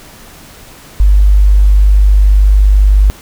sine tone, 49.91 Hz, G1, 32 cents sharp, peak -3 dBFS, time 1-3.1 s, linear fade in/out 0 ms, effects pink hiss -36 dBFS RMS until 3.21 s

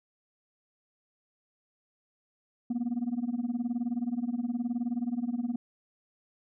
sine tone with tremolo, 240.2 Hz, B3, 48 cents flat, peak -23 dBFS, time 2.7-5.56 s, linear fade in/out 5 ms, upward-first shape sine, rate 19 Hz, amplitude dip 90%, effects tanh soft clip ceiling -25 dBFS

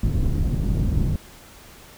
pink low-pass noise, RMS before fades -21 dBFS, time 0.03-1.16 s, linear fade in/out 2 ms, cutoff 170 Hz, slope 12 dB/octave, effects pink hiss -46 dBFS RMS until 1.97 s

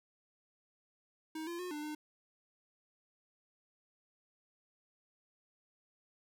square tone with pitch steps, 315.8 / 342.9 / 361.1 / 298.3 / 303 Hz, D#4 / F4 / F#4 / D4 / D#4, +26 / -32 / -42 / +27 / -46 cents, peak -40 dBFS, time 1.35-1.95 s, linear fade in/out 5 ms, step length 120 ms, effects none

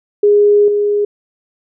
sine tone with level steps, 412.4 Hz, G#4, 12 cents flat, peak -6 / -11 dBFS, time 0.23-1.05 s, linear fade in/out 5 ms, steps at 0.68 s, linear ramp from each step 2 ms, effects none

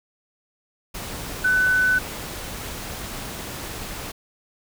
sine tone in noise, 1500 Hz, F#6, 23 cents sharp, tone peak -16 dBFS, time 1.44-1.99 s, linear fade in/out 10 ms, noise pink, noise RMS -33 dBFS, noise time 0.94-4.12 s, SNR +14 dB, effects none

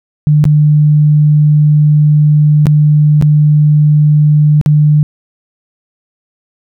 sine tone with dropouts, 150 Hz, D3, 37 cents sharp, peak -4 dBFS, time 0.27-5.03 s, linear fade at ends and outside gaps 0 ms, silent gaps 0.441-0.453 / 2.657-2.668 / 3.213-3.224 / 4.613-4.661 s, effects none

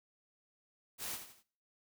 white noise with echo, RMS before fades -41 dBFS, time 0.98-1.19 s, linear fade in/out 50 ms, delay 82 ms, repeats 3, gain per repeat -8 dB, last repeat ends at 1.436 s, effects noise-tail reverb RT60 0.5 s tail -21 dB re dry

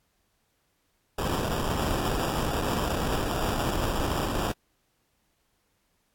pink noise with sample-and-hold, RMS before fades -28 dBFS, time 1.18-4.52 s, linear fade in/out 5 ms, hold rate 2100 Hz, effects pink hiss -72 dBFS RMS until 6.14 s + AAC 64 kbps

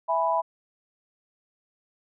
sine chord, E major, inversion none, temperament equal, 659.3 / 830.6 / 987.8 Hz, E5 / G#5 / B5, 0 / 0 / 0 cents, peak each -26 / -29 / -24 dBFS, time 0.08-0.42 s, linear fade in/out 20 ms, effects none

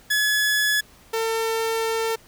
sawtooth tone pair in turn, 1701 / 450.5 Hz, G#6 / A4, +41 / +41 cents, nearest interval octave + major seventh, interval 2300 cents, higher first, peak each -15 / -18 dBFS, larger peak first, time 0.1-0.81 / 1.13-2.16 s, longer second, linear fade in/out 10 ms, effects pink hiss -52 dBFS RMS until 2.27 s

